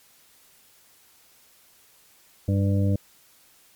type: harmonic tone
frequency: 98.9 Hz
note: G2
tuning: 16 cents sharp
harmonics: 1 / 2 / 3 / 5 / 6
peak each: -20 / -26 / -30 / -34 / -36 dBFS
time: 2.48-2.96 s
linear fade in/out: 5 ms
effects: white hiss -57 dBFS RMS until 3.75 s + MP3 96 kbps